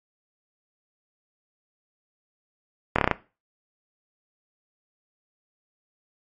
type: slowing click train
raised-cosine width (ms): 0.5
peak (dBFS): -3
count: 6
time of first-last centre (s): 2.96-3.113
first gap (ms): 25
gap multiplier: 1.1
effects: noise-tail reverb RT60 0.3 s tail -17 dB re dry + MP3 48 kbps